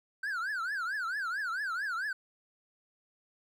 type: tone with vibrato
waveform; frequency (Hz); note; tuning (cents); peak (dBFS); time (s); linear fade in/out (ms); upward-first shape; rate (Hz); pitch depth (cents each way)
triangle; 1511; F#6; +36; -30; 0.23-2.13; 5; triangle; 4.5; 270
effects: none